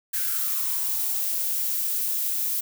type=noise with high-pass filter sweep; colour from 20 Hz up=violet; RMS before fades=-26 dBFS; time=0.13-2.61 s; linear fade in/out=10 ms; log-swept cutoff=1600 to 230 Hz; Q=7.3; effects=none